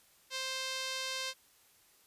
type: tone with band-pass filter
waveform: sawtooth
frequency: 525 Hz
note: C5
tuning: 6 cents sharp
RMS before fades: -38 dBFS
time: 0.3-1.34 s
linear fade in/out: 50 ms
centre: 4300 Hz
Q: 1.2
effects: white hiss -65 dBFS RMS until 2.06 s + resampled to 32000 Hz